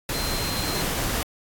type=tone in noise; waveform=sine; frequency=4137 Hz; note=C8; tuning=20 cents flat; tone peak=-32 dBFS; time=0.14-0.82 s; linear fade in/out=2 ms; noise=pink; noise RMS=-27 dBFS; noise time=0.09-1.23 s; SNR=-8 dB; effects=AAC 64 kbps